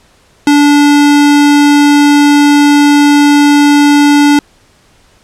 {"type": "tone", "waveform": "square", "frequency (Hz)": 290, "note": "D4", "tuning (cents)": -22, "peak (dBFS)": -4, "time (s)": [0.47, 4.39], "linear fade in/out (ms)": 2, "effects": ["pink hiss -47 dBFS RMS until 5.23 s", "low-pass 9000 Hz 12 dB/octave"]}